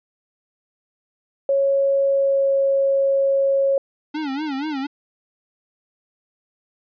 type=tone with pitch glide; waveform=sine; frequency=551 to 547.8 Hz; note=C#5 to C#5; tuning=-11 to -21 cents; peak=-15 dBFS; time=1.49-3.78 s; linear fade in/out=2 ms; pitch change=-10 cents; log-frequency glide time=2.04-2.52 s
type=tone with vibrato; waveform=square; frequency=288.3 Hz; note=D4; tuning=32 cents flat; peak=-24 dBFS; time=4.14-4.87 s; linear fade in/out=10 ms; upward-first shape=sine; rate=4.2 Hz; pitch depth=150 cents each way
effects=resampled to 11025 Hz